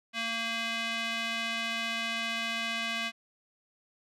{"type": "tone with band-pass filter", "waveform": "square", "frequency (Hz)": 228.8, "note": "A#3", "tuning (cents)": -32, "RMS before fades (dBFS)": -33, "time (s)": [0.13, 3.12], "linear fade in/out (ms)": 50, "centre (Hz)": 2700, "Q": 1.7, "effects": []}